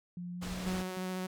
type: tone with pitch glide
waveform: sine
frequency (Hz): 176.5 to 183.46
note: F3 to F#3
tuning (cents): +19 to -14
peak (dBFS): -38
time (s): 0.17-0.97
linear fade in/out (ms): 2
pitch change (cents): +67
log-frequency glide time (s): 0.33-0.56
type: low-pass noise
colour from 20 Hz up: pink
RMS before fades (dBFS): -42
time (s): 0.41-0.83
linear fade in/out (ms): 20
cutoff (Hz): 8400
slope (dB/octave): 12
type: tone with vibrato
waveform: sawtooth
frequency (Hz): 185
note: F#3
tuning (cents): 0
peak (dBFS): -31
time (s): 0.66-1.27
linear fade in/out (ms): 10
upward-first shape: square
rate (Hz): 14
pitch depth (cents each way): 9
effects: none